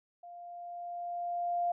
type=tone with level ramp; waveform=sine; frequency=698.5 Hz; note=F5; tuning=in tune; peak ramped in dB=-46 to -27 dBFS; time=0.23-1.72 s; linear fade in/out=5 ms; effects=none